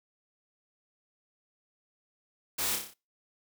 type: noise with echo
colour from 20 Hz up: white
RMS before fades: -32 dBFS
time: 2.58-2.76 s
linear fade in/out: 10 ms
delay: 30 ms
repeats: 6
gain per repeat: -4 dB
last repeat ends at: 2.94 s
effects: noise-tail reverb RT60 0.3 s tail -25 dB re dry